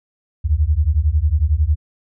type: beating tone pair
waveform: sine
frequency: 70.6 / 81.6 Hz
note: C#2 / E2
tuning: +32 / -17 cents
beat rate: 11 Hz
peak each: -16 dBFS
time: 0.44-1.76 s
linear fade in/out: 20 ms
effects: none